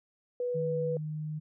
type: tone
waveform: sine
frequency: 491 Hz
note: B4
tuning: 10 cents flat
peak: -29 dBFS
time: 0.4-0.97 s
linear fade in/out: 2 ms
type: tone with pitch glide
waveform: sine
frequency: 155.56 to 153.51 Hz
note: D#3 to D#3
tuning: 0 to -23 cents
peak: -33 dBFS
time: 0.54-1.4 s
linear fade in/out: 20 ms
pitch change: -23 cents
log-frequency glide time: 0.67-0.77 s
effects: none